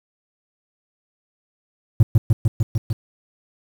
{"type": "tone with echo", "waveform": "triangle", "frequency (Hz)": 110, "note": "A2", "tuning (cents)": 0, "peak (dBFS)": -4, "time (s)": [2, 2.03], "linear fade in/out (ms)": 5, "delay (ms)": 150, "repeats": 6, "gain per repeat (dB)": -2, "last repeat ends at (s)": 2.93, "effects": ["tanh soft clip ceiling -1 dBFS", "7-bit"]}